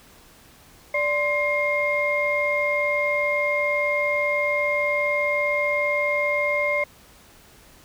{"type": "tone cluster", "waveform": "sine", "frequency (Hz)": [586, 1043, 2129], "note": ["D5", "C6", "C7"], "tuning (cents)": [-4, -6, 30], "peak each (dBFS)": [-23, -30, -22], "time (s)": [0.94, 6.84], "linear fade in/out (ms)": 5, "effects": ["tanh soft clip ceiling -11 dBFS", "pink hiss -51 dBFS RMS until 7.84 s"]}